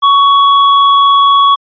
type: tone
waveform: square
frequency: 1119 Hz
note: C#6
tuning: 16 cents sharp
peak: -5 dBFS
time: 0.02-1.56 s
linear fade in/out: 20 ms
effects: resampled to 11025 Hz